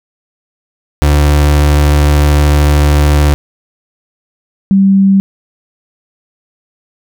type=tone pair in turn; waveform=35% pulse / sine; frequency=73.42 / 194.65 Hz; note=D2 / G3; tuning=0 / -12 cents; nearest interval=octave + perfect fourth; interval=1688 cents; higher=second; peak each=-4 dBFS; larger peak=neither; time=1.02-3.34 / 4.71-5.2 s; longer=first; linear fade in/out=0 ms; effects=none